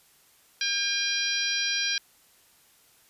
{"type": "harmonic tone", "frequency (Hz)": 804, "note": "G5", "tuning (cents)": 44, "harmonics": [2, 3, 4, 5, 6, 7], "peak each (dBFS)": [-32, -32, -32, -32, -32, -32], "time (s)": [0.61, 1.98], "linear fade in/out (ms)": 2, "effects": ["white hiss -60 dBFS RMS until 3.09 s", "resampled to 32000 Hz"]}